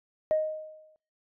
sine tone with exponential decay, 622.3 Hz, D#5, in tune, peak -19 dBFS, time 0.31-0.96 s, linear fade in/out 0 ms, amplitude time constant 140 ms, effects noise-tail reverb RT60 0.4 s tail -25 dB re dry + tanh soft clip ceiling -17 dBFS

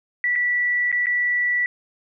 sine tone with dropouts, 1957 Hz, B6, 16 cents flat, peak -18 dBFS, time 0.24-1.66 s, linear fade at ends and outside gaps 1 ms, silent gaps 0.355-0.359 / 0.916-0.926 / 1.059-1.068 s, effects none

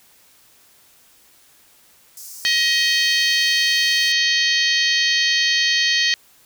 pink high-pass noise, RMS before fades -37 dBFS, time 2.17-4.12 s, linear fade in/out 2 ms, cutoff 5100 Hz, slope 48 dB/octave
harmonic tone, 630 Hz, D#5, 21 cents sharp, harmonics 3 / 4 / 5 / 6 / 7 / 8 / 9 / 10, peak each -20 / -26 / -22 / -27 / -20 / -31 / -33 / -31 dBFS, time 2.45-6.14 s, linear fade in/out 0 ms
effects white hiss -53 dBFS RMS until 6.45 s

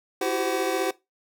square tone cluster, 333.9 / 374.9 / 389.7 / 516 / 751 Hz, E4 / F#4 / G4 / C5 / F#5, +22 / +23 / -10 / -24 / +26 cents, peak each -31 dBFS, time 0.21-0.91 s, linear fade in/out 5 ms, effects noise-tail reverb RT60 0.2 s tail -19 dB re dry

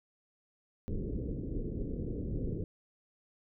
pink low-pass noise, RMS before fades -36 dBFS, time 0.88-2.64 s, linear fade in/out 0 ms, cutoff 470 Hz, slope 48 dB/octave, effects none

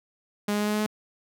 sawtooth tone with pitch steps, 206.4 / 207.7 / 209 / 210.4 / 211.7 / 213.1 Hz, G#3 / G#3 / G#3 / G#3 / G#3 / G#3, -10 / 0 / +11 / +23 / +33 / +45 cents, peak -20 dBFS, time 0.48-0.864 s, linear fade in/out 5 ms, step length 64 ms, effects none

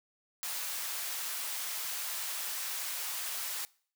white high-pass noise, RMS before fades -37 dBFS, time 0.43-3.65 s, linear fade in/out 0 ms, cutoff 770 Hz, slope 12 dB/octave, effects noise-tail reverb RT60 0.5 s tail -23 dB re dry

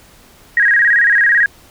sine tone with vibrato, 1760 Hz, A6, in tune, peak -8 dBFS, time 0.57-1.46 s, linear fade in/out 2 ms, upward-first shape square, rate 18 Hz, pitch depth 120 cents each way, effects pink hiss -45 dBFS RMS until 1.7 s

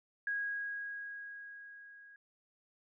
sine tone with level ramp, 1646 Hz, G#6, 16 cents flat, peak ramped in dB -32 to -54 dBFS, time 0.27-2.16 s, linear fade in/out 2 ms, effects none

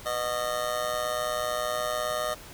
25% pulse tone with amplitude modulation, 614 Hz, D#5, 23 cents flat, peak -20 dBFS, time 0.05-2.35 s, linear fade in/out 20 ms, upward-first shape sine, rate 119 Hz, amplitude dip 80%, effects pink hiss -46 dBFS RMS until 2.53 s

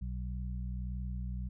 harmonic tone, 61.6 Hz, B1, 4 cents flat, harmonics 1 / 2 / 3, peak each -36 / -43 / -44 dBFS, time 0.01-1.49 s, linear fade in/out 10 ms, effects none

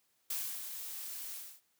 blue noise with ADSR envelope, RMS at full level -36 dBFS, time 0.3-1.61 s, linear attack 5 ms, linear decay 290 ms, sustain -7 dB, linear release 280 ms, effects white hiss -75 dBFS RMS until 1.79 s + high-pass 100 Hz 12 dB/octave

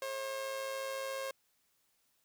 sawtooth tone with amplitude modulation, 537 Hz, C5, 45 cents sharp, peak -31 dBFS, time 0.02-1.31 s, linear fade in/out 2 ms, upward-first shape sine, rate 114 Hz, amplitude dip 45%, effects white hiss -75 dBFS RMS until 2.24 s

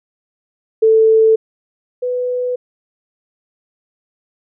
sine tone pair in turn, 442.7 / 496.9 Hz, A4 / B4, +11 / +11 cents, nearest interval major second, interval 200 cents, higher second, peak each -7 / -16 dBFS, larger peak first, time 0.82-1.36 / 2.02-2.56 s, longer neither, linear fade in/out 10 ms, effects none

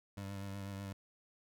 25% pulse tone with vibrato, 98.7 Hz, G2, 12 cents sharp, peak -38 dBFS, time 0.17-0.93 s, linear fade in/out 5 ms, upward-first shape triangle, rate 8.1 Hz, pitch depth 34 cents each way, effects none

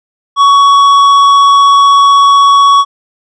triangle tone with tanh clipping, 1121 Hz, C#6, 19 cents sharp, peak -4 dBFS, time 0.36-2.85 s, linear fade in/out 50 ms, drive 13 dB, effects none

